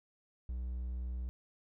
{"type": "tone", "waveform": "triangle", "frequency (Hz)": 61.74, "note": "B1", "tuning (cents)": 0, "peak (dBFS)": -34, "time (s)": [0.49, 1.29], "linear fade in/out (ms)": 0, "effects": []}